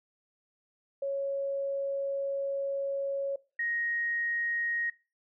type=tone pair in turn; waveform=sine; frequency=553 / 1875.2 Hz; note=C#5 / A#6; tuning=-4 / +10 cents; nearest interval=octave + major sixth; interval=2114 cents; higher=second; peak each=-29 / -29 dBFS; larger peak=neither; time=1.02-3.36 / 3.59-4.9 s; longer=first; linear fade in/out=5 ms; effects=noise-tail reverb RT60 0.3 s tail -20 dB re dry